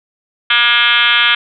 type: tone with frequency modulation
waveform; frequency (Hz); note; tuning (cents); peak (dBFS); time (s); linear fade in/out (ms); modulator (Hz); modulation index
sine; 2377; D7; +20; -8; 0.5-1.35; 5; 237; 4.8
effects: none